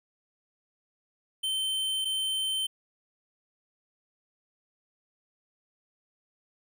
square tone pair in turn, 3096 / 3096 Hz, G7 / G7, -22 / -22 cents, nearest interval unison, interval 0 cents, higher neither, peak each -28 dBFS, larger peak neither, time 1.43-2.05 / 2.05-2.67 s, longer neither, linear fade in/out 10 ms, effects none

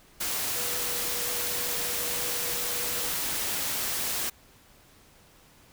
sine tone in noise, 484.3 Hz, B4, 34 cents flat, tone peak -41 dBFS, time 0.55-3.09 s, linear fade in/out 10 ms, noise white, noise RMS -30 dBFS, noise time 0.2-4.3 s, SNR -14 dB, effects pink hiss -57 dBFS RMS until 5.72 s

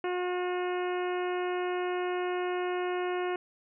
harmonic tone, 360 Hz, F#4, 47 cents flat, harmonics 1 / 2 / 3 / 4 / 5 / 6 / 7 / 8, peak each -30 / -36 / -40 / -42 / -44 / -46 / -47 / -48 dBFS, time 0.04-3.36 s, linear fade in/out 2 ms, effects none

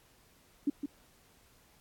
sine tone with echo, 286.2 Hz, D4, 45 cents flat, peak -25 dBFS, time 0.67-0.7 s, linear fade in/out 5 ms, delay 160 ms, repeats 1, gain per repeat -7 dB, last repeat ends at 0.86 s, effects pink hiss -64 dBFS RMS until 1.8 s + AAC 64 kbps

